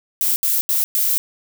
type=noise bursts at uneven times; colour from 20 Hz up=violet; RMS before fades=-18 dBFS; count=4; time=0.21-0.36 / 0.43-0.61 / 0.69-0.84 / 0.95-1.18 s; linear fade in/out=0 ms; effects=none